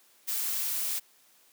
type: noise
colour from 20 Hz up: blue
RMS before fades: -31 dBFS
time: 0.27-1 s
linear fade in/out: 20 ms
effects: white hiss -62 dBFS RMS until 1.52 s + high-pass 200 Hz 12 dB/octave